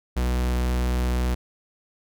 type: tone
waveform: 45% pulse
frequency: 61.74 Hz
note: B1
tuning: in tune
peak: -21 dBFS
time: 0.16-1.35 s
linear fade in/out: 10 ms
effects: none